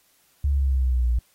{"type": "exponential sweep", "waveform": "sine", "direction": "down", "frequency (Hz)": [71.7, 58.27], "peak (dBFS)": -18, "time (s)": [0.44, 1.19], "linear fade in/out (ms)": 5, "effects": ["white hiss -62 dBFS RMS until 1.34 s", "AAC 48 kbps"]}